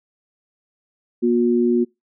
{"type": "tone pair together", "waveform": "sine", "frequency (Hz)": [239.8, 359.6], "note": ["A#3", "F#4"], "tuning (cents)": [49, -49], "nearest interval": "perfect fifth", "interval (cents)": 702, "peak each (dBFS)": -17, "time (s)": [1.22, 1.85], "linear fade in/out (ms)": 20, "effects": ["noise-tail reverb RT60 0.2 s tail -25 dB re dry"]}